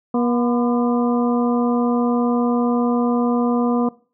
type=harmonic tone with a mistuned harmonic; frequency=240.5 Hz; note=B3; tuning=46 cents flat; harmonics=1 / 2 / 3 / 4 / 5; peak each=-17 / -23 / -27 / -29 / -31 dBFS; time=0.14-3.89 s; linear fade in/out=5 ms; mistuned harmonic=4; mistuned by=+83 cents; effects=noise-tail reverb RT60 0.4 s tail -21 dB re dry